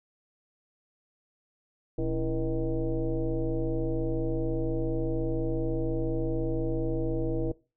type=tone with frequency modulation; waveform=sine; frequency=177.9 Hz; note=F3; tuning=32 cents sharp; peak=-26 dBFS; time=1.98-7.52 s; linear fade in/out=5 ms; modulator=150 Hz; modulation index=2.3; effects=noise-tail reverb RT60 0.3 s tail -20 dB re dry